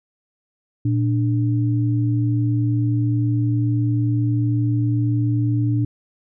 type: tone pair together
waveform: sine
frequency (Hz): 116.54 / 295.1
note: A#2 / D4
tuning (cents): 0 / +8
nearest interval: octave + major third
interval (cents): 1608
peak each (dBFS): -17 / -23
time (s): 0.85-5.85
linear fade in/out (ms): 5
effects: none